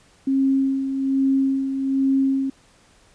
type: tone with tremolo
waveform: sine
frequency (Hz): 269.5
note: C#4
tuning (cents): -49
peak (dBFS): -15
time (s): 0.27-2.5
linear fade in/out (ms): 5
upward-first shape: sine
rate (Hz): 1.2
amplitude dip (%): 55
effects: pink hiss -55 dBFS RMS until 3.14 s + resampled to 22050 Hz